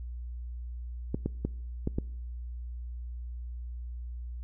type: clicks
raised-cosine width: 3 ms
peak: -16 dBFS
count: 5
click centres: 1.145 / 1.26 / 1.45 / 1.874 / 1.985 s
effects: noise-tail reverb RT60 0.8 s tail -24 dB re dry + added 60 Hz sine -36 dBFS peak until 4.43 s